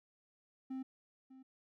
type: tone with echo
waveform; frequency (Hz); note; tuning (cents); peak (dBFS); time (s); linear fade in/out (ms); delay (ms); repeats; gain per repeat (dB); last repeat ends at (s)
triangle; 262.6; C4; +6; -37; 0.7-0.83; 10; 600; 1; -15; 1.43
effects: none